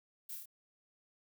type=noise with echo; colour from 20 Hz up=violet; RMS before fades=-45 dBFS; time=0.29-0.35 s; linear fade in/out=5 ms; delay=27 ms; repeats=4; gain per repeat=-2 dB; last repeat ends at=0.458 s; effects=none